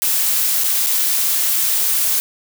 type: noise with dropouts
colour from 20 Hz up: blue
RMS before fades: -17 dBFS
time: 0.02-2.2 s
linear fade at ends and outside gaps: 0 ms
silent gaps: 0.637-0.642 / 0.863-0.869 s
effects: none